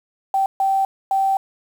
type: tone bursts at uneven times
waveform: sine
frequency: 777 Hz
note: G5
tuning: 16 cents flat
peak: -15 dBFS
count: 3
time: 0.34-0.46 / 0.6-0.85 / 1.11-1.37 s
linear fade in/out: 2 ms
effects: 7-bit